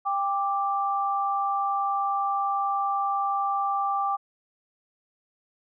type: tone pair together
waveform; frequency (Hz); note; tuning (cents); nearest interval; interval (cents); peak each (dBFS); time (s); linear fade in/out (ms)
sine; 794.8 / 1174.7; G5 / D6; +24 / 0; perfect fifth; 676; -26; 0.05-4.17; 20
effects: none